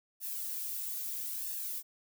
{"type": "noise with flanger", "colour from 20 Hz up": "violet", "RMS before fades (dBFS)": -38, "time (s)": [0.2, 1.83], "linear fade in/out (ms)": 50, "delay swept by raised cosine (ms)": [1.1, 2.7], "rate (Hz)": 0.77, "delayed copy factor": 0.65, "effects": []}